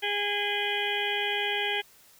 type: harmonic tone with a mistuned harmonic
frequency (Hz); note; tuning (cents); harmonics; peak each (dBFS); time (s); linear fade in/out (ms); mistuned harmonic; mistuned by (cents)
409.9; G#4; -23; 1 / 2 / 4 / 5 / 6 / 7 / 8; -34 / -34 / -34 / -34 / -34 / -34 / -34; 0.02-1.82; 20; 7; +86
effects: white hiss -57 dBFS RMS until 2.19 s